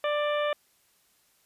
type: harmonic tone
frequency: 591 Hz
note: D5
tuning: 11 cents sharp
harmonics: 1 / 2 / 3 / 4 / 5 / 6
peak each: -26 / -32 / -36 / -38 / -40 / -42 dBFS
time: 0.04-0.53 s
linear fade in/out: 2 ms
effects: white hiss -66 dBFS RMS until 1.45 s + resampled to 32000 Hz